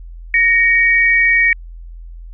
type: tone pair together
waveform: sine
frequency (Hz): 1864 / 2263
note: A#6 / C#7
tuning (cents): -1 / +35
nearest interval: minor third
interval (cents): 336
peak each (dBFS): -12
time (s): 0.34-1.53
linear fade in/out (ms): 2
effects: added 42 Hz sine -30 dBFS peak until 2.33 s